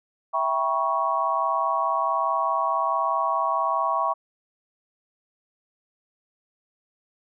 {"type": "chord", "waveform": "sine", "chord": "C# half-diminished seventh", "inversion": "first", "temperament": "equal with one note detuned", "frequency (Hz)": [659.3, 784, 967.4, 1108.7], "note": ["E5", "G5", "B5", "C#6"], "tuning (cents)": [0, 0, -36, 0], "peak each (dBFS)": [-28, -29, -27, -24], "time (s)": [0.33, 4.14], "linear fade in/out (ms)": 20, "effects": []}